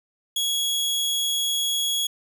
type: tone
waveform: sawtooth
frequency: 3336 Hz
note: G#7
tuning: 7 cents sharp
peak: -19 dBFS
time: 0.36-2.07 s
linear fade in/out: 5 ms
effects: none